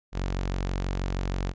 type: tone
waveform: sawtooth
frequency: 46.25 Hz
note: F#1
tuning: in tune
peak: -23 dBFS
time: 0.12-1.54 s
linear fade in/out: 50 ms
effects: resampled to 16000 Hz